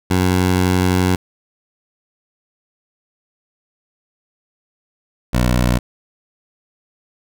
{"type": "tone pair in turn", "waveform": "15% pulse", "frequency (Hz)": [91.7, 61.2], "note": ["F#2", "B1"], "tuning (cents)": [-15, -15], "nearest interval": "perfect fifth", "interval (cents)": 700, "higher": "first", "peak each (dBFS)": -7, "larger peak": "neither", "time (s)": [[0.1, 1.16], [5.33, 5.79]], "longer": "first", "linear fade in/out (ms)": 10, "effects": []}